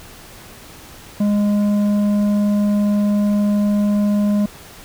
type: tone with tanh clipping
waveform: triangle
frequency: 206 Hz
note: G#3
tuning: 14 cents flat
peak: -15 dBFS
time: 1.2-4.46 s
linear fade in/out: 5 ms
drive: 12 dB
effects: pink hiss -40 dBFS RMS until 4.84 s